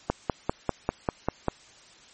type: click train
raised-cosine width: 1 ms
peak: -9 dBFS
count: 8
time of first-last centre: 0.1-1.483 s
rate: 5.06 Hz
effects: white hiss -53 dBFS RMS until 2.13 s + MP3 32 kbps